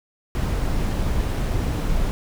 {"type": "noise", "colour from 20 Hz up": "brown", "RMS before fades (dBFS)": -22, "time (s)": [0.35, 2.11], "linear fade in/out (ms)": 0, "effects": []}